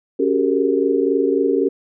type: tone cluster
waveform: sine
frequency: 278.6 / 378.6 / 402.3 / 460.4 Hz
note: C#4 / F#4 / G4 / A#4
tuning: +9 / +40 / +45 / -22 cents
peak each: -20 dBFS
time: 0.19-1.69 s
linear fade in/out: 10 ms
effects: none